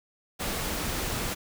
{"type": "noise", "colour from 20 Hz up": "pink", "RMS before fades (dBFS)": -31, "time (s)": [0.39, 1.35], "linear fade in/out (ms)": 20, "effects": []}